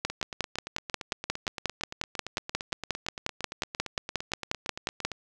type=two click trains; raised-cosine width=0.2 ms; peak=-10 / -18 dBFS; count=29 / 45; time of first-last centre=0.05-5.05 / 0.1-5.117 s; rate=5.6 / 8.77 Hz; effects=none